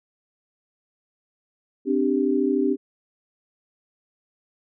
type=chord; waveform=sine; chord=C suspended second; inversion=none; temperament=equal with one note detuned; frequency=261.6 / 295 / 392 Hz; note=C4 / D4 / G4; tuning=0 / +8 / 0 cents; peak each=-23 dBFS; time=1.85-2.77 s; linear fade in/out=50 ms; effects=none